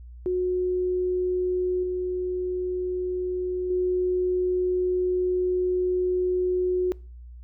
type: tone with level steps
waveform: sine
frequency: 364.3 Hz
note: F#4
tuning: 27 cents flat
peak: -22 / -25 / -21 dBFS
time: 0.26-6.92 s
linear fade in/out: 0 ms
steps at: 1.83 / 3.7 s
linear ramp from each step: 5 ms
effects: noise-tail reverb RT60 0.4 s tail -24 dB re dry + added 60 Hz sine -40 dBFS peak until 7.43 s